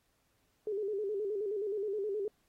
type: tone with vibrato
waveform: sine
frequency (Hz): 410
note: G#4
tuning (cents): -22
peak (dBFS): -32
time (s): 0.67-2.28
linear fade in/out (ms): 2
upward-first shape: square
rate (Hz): 9.5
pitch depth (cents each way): 76
effects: pink hiss -75 dBFS RMS until 2.48 s + AAC 48 kbps